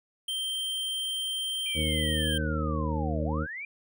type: tone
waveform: square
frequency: 3141 Hz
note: G7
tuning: 3 cents sharp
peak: -30 dBFS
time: 0.28-2.38 s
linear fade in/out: 5 ms
type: linear two-way sweep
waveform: sine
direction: down then up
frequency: 2419 to 554.4 to 2419 Hz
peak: -35 dBFS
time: 1.66-3.65 s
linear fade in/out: 2 ms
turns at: 3.24 s
type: harmonic tone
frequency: 77.3 Hz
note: D#2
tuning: 11 cents flat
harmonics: 1 / 2 / 3 / 4 / 6 / 7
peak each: -30 / -33 / -35 / -36 / -38 / -38 dBFS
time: 1.74-3.47 s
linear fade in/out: 50 ms
effects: none